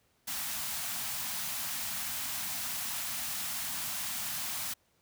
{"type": "band-stop noise", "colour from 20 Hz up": "white", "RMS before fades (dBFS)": -36, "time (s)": [0.27, 4.74], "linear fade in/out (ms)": 10, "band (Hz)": [280, 640], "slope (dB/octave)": 48, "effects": ["pink hiss -71 dBFS RMS until 5.01 s", "high-pass 60 Hz 12 dB/octave"]}